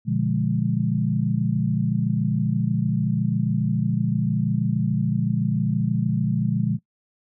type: chord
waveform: sine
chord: B diminished seventh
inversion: none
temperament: equal with one note detuned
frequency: 120.58 / 146.83 / 174.61 / 207.7 Hz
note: B2 / D3 / F3 / Ab3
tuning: -41 / 0 / 0 / 0 cents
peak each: -25 dBFS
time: 0.05-6.79 s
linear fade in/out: 50 ms
effects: noise-tail reverb RT60 0.1 s tail -20 dB re dry